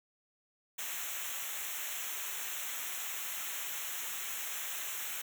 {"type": "noise with comb filter", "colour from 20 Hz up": "white", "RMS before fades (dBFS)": -39, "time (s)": [0.78, 5.22], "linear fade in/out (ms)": 10, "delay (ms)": 0.21, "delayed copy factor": -1, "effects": []}